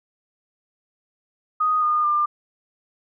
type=tone with pitch steps; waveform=sine; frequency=1244.5 / 1220.3 / 1196.6 Hz; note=D#6 / D#6 / D6; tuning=0 / -34 / +32 cents; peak=-17 dBFS; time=1.6-2.26 s; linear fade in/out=10 ms; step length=220 ms; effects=none